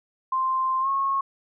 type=tone with pitch glide; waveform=sine; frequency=1046.5 to 1091.6 Hz; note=C6 to C#6; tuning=0 to -27 cents; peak=-21 dBFS; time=0.32-1.21 s; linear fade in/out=5 ms; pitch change=+73 cents; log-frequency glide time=0.81-0.88 s; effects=none